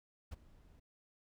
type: noise with ADSR envelope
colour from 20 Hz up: brown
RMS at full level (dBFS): -41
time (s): 0.31-0.8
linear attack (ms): 14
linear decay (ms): 25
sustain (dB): -21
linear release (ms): 10
effects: none